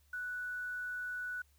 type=tone with quantisation; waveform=sine; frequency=1480 Hz; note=F#6; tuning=in tune; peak=-37 dBFS; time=0.13-1.42 s; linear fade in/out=5 ms; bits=10; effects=added 71 Hz sine -66 dBFS peak until 1.58 s + white hiss -73 dBFS RMS until 1.58 s